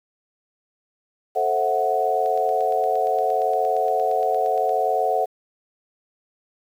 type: chord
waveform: sine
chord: F# half-diminished seventh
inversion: first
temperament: equal with one note detuned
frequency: 440 / 527.8 / 659.3 / 740 Hz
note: A4 / C5 / E5 / F#5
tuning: 0 / +15 / 0 / 0 cents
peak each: -25 / -26 / -25 / -21 dBFS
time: 1.35-5.26 s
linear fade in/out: 20 ms
type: click train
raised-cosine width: 0.2 ms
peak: -27 dBFS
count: 22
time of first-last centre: 2.26-4.693 s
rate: 8.63 Hz
effects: 8-bit